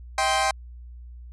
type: chord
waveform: sawtooth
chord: C minor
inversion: first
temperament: equal with one note detuned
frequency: 636.8 / 784 / 1046.5 Hz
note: Eb5 / G5 / C6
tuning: +40 / 0 / 0 cents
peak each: -24 / -19 / -22 dBFS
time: 0.18-0.51 s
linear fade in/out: 2 ms
effects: added 60 Hz sine -39 dBFS peak until 1.32 s + resampled to 24000 Hz